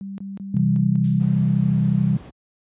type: tone bursts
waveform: sine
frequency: 196 Hz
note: G3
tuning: in tune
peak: -29 dBFS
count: 5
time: 0.01-0.956 s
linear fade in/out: 0 ms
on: 170 ms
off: 24 ms
type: chord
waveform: sine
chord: C major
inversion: none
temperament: equal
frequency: 130.81 / 164.81 / 196 Hz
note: C3 / E3 / G3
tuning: 0 / 0 / 0 cents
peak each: -20 dBFS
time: 0.54-2.17 s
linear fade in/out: 5 ms
type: noise with exponential decay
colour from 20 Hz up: violet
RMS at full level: -32 dBFS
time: 1.04-1.6 s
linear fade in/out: 1 ms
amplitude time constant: 120 ms
type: noise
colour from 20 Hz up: brown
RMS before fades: -36 dBFS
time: 1.19-2.31 s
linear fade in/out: 20 ms
effects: high-pass 80 Hz 12 dB/octave + resampled to 8000 Hz